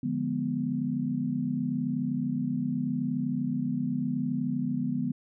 sine chord, D diminished seventh, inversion none, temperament equal, 146.83 / 174.61 / 207.7 / 246.9 Hz, D3 / F3 / Ab3 / Cb4, 0 / 0 / 0 / 0 cents, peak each -34 / -35 / -34 / -29 dBFS, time 0.03-5.12 s, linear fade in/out 5 ms, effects none

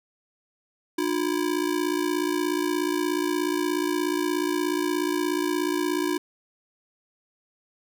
square ring-modulated tone, 329.6 Hz, E4, in tune, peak -21 dBFS, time 0.98-6.18 s, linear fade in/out 5 ms, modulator 28.4 Hz, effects none

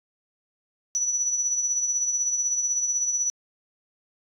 sine tone with tremolo, 5920 Hz, F#8, in tune, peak -19 dBFS, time 0.95-3.3 s, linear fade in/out 0 ms, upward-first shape triangle, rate 16 Hz, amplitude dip 60%, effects tanh soft clip ceiling -16 dBFS

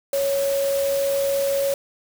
sine tone in noise, 554.4 Hz, C#5, in tune, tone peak -19 dBFS, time 0.13-1.74 s, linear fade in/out 2 ms, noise white, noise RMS -32 dBFS, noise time 0.13-1.74 s, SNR +10 dB, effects none

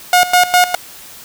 sawtooth tone with tremolo, 720 Hz, F#5, 47 cents flat, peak -3 dBFS, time 0.13-0.75 s, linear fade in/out 2 ms, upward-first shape square, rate 4.9 Hz, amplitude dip 80%, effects white hiss -36 dBFS RMS until 1.24 s

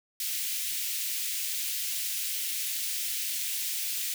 white high-pass noise, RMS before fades -32 dBFS, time 0.2-4.14 s, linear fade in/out 2 ms, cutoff 2200 Hz, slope 24 dB/octave, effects none

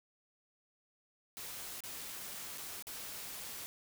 white noise with dropouts, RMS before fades -45 dBFS, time 1.37-3.66 s, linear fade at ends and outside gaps 0 ms, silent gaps 1.805-1.837 / 2.576-2.581 / 2.824-2.869 s, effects none

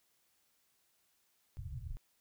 pink low-pass noise, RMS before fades -43 dBFS, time 1.57-1.97 s, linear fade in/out 0 ms, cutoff 140 Hz, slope 96 dB/octave, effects white hiss -75 dBFS RMS until 2.2 s

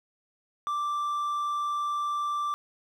triangle tone, 1174.7 Hz, D6, in tune, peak -25 dBFS, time 0.67-2.54 s, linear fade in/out 0 ms, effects none

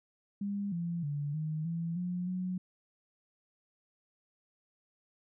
sine tone with pitch steps, 201.3 / 170.6 / 144.9 / 155.4 / 167.2 / 178.6 / 183.2 Hz, G3 / F3 / D3 / D#3 / E3 / F3 / F#3, +46 / -40 / -23 / -2 / +25 / +39 / -17 cents, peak -32 dBFS, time 0.41-2.58 s, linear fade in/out 5 ms, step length 310 ms, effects none

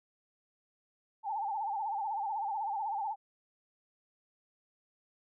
sine tone with vibrato, 840 Hz, G#5, 19 cents sharp, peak -32 dBFS, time 1.23-3.16 s, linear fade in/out 50 ms, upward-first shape sine, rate 16 Hz, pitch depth 120 cents each way, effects none

